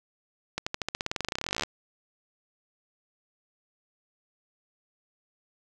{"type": "accelerating click train", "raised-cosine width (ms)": 0.2, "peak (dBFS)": -12, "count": 29, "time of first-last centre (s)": [0.58, 1.635], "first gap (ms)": 85, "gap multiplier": 0.93, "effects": []}